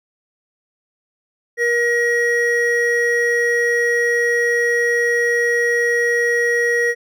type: tone pair together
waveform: triangle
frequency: 475 / 1898.8 Hz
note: A#4 / A#6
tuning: +33 / +31 cents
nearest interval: 2 octaves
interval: 2398 cents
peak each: -16 / -15 dBFS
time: 1.57-6.95 s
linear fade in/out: 50 ms
effects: none